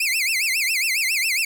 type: tone with vibrato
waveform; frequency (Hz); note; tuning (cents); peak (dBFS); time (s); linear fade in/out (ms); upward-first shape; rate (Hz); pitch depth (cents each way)
sawtooth; 2349; D7; 0; -16; 0-1.45; 5; sine; 7.3; 250
effects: 9-bit